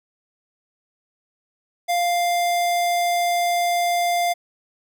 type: tone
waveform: square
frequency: 698.5 Hz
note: F5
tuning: in tune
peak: -19 dBFS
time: 1.88-4.34 s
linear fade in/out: 20 ms
effects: none